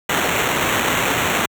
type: noise with sample-and-hold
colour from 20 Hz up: white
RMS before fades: -19 dBFS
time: 0.09-1.46 s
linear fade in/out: 5 ms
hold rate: 4900 Hz
effects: high-pass 80 Hz 12 dB/octave

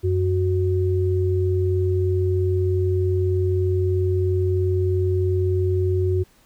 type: tone pair together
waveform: sine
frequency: 92.28 / 369.1 Hz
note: F#2 / F#4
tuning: -4 / -4 cents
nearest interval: 2 octaves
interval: 2400 cents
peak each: -19 / -22 dBFS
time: 0.03-6.24 s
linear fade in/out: 20 ms
effects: pink hiss -57 dBFS RMS until 6.45 s

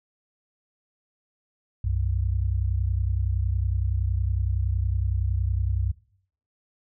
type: tone pair together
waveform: sine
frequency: 64.02 / 94.8 Hz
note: C2 / F#2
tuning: -37 / +43 cents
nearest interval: perfect fifth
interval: 680 cents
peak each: -25 dBFS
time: 1.84-5.92 s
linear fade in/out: 5 ms
effects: noise-tail reverb RT60 0.6 s tail -19 dB re dry

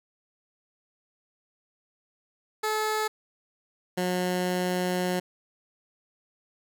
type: tone pair in turn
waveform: 15% pulse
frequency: 431.4 / 181.03 Hz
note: A4 / F#3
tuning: -34 / -38 cents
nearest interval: octave + minor third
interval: 1504 cents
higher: first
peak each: -19 / -19 dBFS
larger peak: neither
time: 2.63-3.08 / 3.97-5.2 s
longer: second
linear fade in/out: 10 ms
effects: none

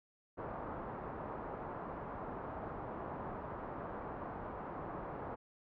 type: low-pass noise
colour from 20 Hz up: white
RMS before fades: -44 dBFS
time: 0.37-5.36 s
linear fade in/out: 20 ms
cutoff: 1100 Hz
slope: 24 dB/octave
effects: none

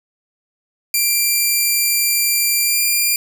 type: tone with pitch glide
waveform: 5% pulse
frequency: 2368 to 2393 Hz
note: D7 to D7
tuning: +14 to +32 cents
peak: -5 dBFS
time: 0.94-3.16 s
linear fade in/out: 2 ms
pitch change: +18 cents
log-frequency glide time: 2.62-2.81 s
effects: none

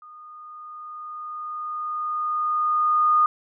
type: tone with level ramp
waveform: sine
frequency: 1227 Hz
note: D#6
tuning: 25 cents flat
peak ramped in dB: -42 to -14 dBFS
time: 0.02-3.26 s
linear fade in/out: 2 ms
effects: none

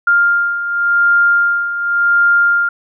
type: beating tone pair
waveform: sine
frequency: 1400 / 1400.9 Hz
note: F6 / F6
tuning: +4 / +5 cents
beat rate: 0.9 Hz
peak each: -17 / -11 dBFS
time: 0.07-2.69 s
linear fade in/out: 5 ms
effects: none

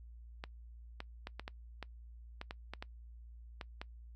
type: clicks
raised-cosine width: 0.3 ms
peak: -26 dBFS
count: 12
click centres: 0.439 / 1.004 / 1.271 / 1.396 / 1.479 / 1.827 / 2.414 / 2.509 / 2.736 / 2.825 / 3.612 / 3.815 s
effects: noise-tail reverb RT60 0.1 s tail -23 dB re dry + added 58 Hz sine -50 dBFS peak until 4.15 s

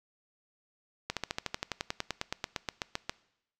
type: slowing click train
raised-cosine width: 0.2 ms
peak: -14 dBFS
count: 21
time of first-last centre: 1.1-3.095 s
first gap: 67 ms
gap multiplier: 1.04
effects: noise-tail reverb RT60 0.8 s tail -21 dB re dry

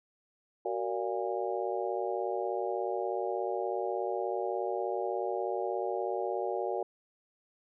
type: harmonic tone with a mistuned harmonic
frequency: 116.6 Hz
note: A#2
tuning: 1 cent sharp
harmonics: 3 / 4 / 5 / 6 / 7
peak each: -35 / -36 / -37 / -38 / -38 dBFS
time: 0.65-6.83 s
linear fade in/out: 5 ms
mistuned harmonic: 3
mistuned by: +120 cents
effects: none

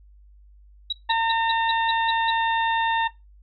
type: tone bursts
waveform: sine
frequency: 3870 Hz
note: B7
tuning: 36 cents flat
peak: -22 dBFS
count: 8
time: 0.9-2.306 s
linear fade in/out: 5 ms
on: 27 ms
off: 170 ms
type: harmonic tone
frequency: 910 Hz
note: A#5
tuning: 42 cents flat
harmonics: 1 / 2 / 3 / 4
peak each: -20 / -26 / -33 / -32 dBFS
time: 1.09-3.08 s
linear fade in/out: 10 ms
effects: noise-tail reverb RT60 0.2 s tail -18 dB re dry + added 50 Hz sine -48 dBFS peak until 3.42 s

